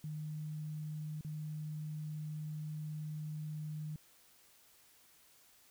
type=tone with dropouts; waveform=sine; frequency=153.1 Hz; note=D#3; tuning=28 cents flat; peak=-39 dBFS; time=0.04-3.96 s; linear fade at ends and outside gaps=2 ms; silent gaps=1.21-1.247 s; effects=white hiss -65 dBFS RMS until 5.7 s